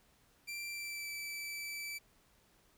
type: tone with pitch glide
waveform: sawtooth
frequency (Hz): 2357 to 2318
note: D7 to D7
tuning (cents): +6 to -23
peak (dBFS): -37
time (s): 0.47-1.99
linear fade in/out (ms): 20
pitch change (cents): -29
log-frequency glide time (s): 0.68-1.1
effects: pink hiss -69 dBFS RMS until 2.77 s